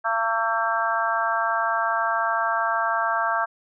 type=harmonic tone with a mistuned harmonic; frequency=226.8 Hz; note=A#3; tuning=47 cents flat; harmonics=3 / 4 / 5 / 6 / 7; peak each=-27 / -27 / -27 / -27 / -27 dBFS; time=0.04-3.46 s; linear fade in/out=20 ms; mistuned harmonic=6; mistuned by=-31 cents; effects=none